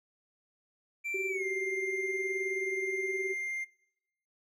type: tone with pitch glide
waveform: triangle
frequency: 2349 to 2105 Hz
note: D7 to C7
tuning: 0 to +10 cents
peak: -32 dBFS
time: 1.04-3.65 s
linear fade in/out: 20 ms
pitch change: -190 cents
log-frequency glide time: 1.28-1.45 s
type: tone with tremolo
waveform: sine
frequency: 382.6 Hz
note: G4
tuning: 42 cents flat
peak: -31 dBFS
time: 1.14-3.34 s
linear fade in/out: 5 ms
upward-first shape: sine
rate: 19 Hz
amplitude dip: 70%
effects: noise-tail reverb RT60 0.8 s tail -20 dB re dry